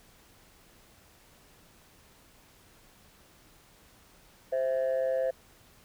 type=tone pair together; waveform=sine; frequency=523.3 / 659.1 Hz; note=C5 / E5; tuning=0 / 0 cents; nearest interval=major third; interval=400 cents; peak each=-25 / -29 dBFS; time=4.52-5.31 s; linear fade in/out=10 ms; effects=tanh soft clip ceiling -23 dBFS + pink hiss -59 dBFS RMS until 5.84 s